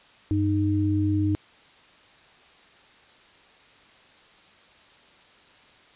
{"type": "tone pair together", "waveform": "sine", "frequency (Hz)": [96.9, 307.6], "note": ["G2", "D#4"], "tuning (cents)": [-20, -20], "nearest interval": "octave + minor sixth", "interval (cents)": 2000, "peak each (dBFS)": -23, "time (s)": [0.31, 1.35], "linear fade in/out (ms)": 0, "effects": ["white hiss -54 dBFS RMS until 5.95 s", "resampled to 8000 Hz"]}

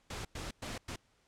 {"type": "noise bursts at uneven times", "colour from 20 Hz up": "pink", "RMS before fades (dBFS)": -41, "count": 4, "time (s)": [[0.1, 0.25], [0.35, 0.51], [0.62, 0.78], [0.88, 0.96]], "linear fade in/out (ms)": 5, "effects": ["pink hiss -71 dBFS RMS until 1.27 s", "low-pass 8000 Hz 12 dB/octave"]}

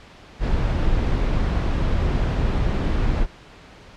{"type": "noise", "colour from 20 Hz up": "brown", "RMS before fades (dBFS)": -20, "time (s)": [0.39, 3.27], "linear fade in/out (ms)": 50, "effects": ["pink hiss -45 dBFS RMS until 3.96 s", "low-pass 4000 Hz 12 dB/octave"]}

